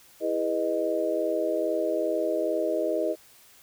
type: chord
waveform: sine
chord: E major seventh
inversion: none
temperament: just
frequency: 329.6 / 412 / 494.4 / 618.1 Hz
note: E4 / G#4 / B4 / D#5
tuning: 0 / -14 / +2 / -12 cents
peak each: -30 / -31 / -31 / -27 dBFS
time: 0.2-3.16 s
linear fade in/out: 50 ms
effects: white hiss -55 dBFS RMS until 3.62 s